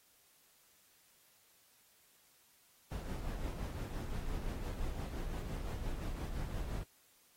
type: noise with tremolo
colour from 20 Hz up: brown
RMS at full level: -38 dBFS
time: 2.91-6.84 s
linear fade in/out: 10 ms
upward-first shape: sine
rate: 5.8 Hz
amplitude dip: 40%
effects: white hiss -68 dBFS RMS until 7.36 s + AAC 48 kbps